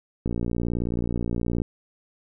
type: click train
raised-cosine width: 3 ms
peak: -14 dBFS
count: 81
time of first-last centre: 0.26-1.618 s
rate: 58.9 Hz
effects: none